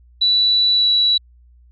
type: tone with pitch glide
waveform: sine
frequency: 3951 to 3926 Hz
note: B7 to B7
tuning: 0 to -11 cents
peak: -12 dBFS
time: 0.21-1.18 s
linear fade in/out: 10 ms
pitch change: -11 cents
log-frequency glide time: 0.73-0.89 s
effects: added 60 Hz sine -46 dBFS peak until 1.71 s